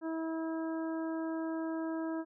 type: harmonic tone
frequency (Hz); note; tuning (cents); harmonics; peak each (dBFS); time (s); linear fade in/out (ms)
323.6; E4; -32; 1 / 2 / 3 / 4 / 5; -34 / -42 / -46 / -50 / -50; 0.01-2.25; 50
effects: none